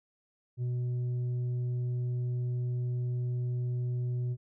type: tone with tanh clipping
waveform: sine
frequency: 123.2 Hz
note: B2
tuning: 4 cents flat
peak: -30 dBFS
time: 0.57-4.37 s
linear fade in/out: 50 ms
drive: 4 dB
effects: none